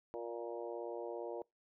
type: harmonic tone with a mistuned harmonic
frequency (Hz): 117.6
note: A#2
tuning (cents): +16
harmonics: 3 / 4 / 5 / 6 / 7 / 8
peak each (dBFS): -45 / -44 / -46 / -51 / -54 / -53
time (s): 0.14-1.42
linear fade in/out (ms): 0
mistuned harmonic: 6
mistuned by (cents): -21
effects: noise-tail reverb RT60 0.2 s tail -26 dB re dry